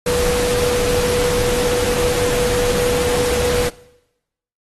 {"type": "tone in noise", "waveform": "sine", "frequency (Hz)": 489.2, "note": "B4", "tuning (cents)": -16, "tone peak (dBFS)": -17, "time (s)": [0.06, 3.69], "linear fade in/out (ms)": 5, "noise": "pink", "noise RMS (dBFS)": -22, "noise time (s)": [0.06, 3.69], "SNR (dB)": 2, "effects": ["noise-tail reverb RT60 0.9 s tail -21 dB re dry", "AAC 32 kbps"]}